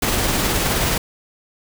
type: noise with tremolo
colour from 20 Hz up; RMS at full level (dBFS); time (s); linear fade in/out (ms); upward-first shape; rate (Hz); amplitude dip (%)
pink; -18; 0.02-0.98; 5; triangle; 19; 30
effects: none